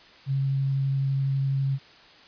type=tone with vibrato; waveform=sine; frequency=136.3 Hz; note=C#3; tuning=29 cents flat; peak=-22 dBFS; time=0.26-1.79 s; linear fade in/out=50 ms; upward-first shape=sine; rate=12 Hz; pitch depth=8 cents each way; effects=white hiss -51 dBFS RMS until 2.27 s + resampled to 11025 Hz